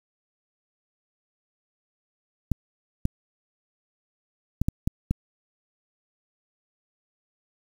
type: clicks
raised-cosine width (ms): 5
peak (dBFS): -10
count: 6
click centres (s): 2.517 / 3.054 / 4.616 / 4.685 / 4.875 / 5.11
effects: 7-bit